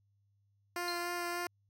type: tone with vibrato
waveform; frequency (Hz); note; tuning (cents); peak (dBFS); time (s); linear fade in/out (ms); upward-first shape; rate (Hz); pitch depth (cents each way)
10% pulse; 349.2; F4; 0; -27; 0.76-1.47; 2; sine; 3.4; 11
type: tone with exponential decay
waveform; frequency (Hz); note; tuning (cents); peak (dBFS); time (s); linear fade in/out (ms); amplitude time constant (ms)
sine; 4186; C8; 0; -34; 0.88-1.14; 1; 56
effects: added 100 Hz sine -70 dBFS peak until 1.69 s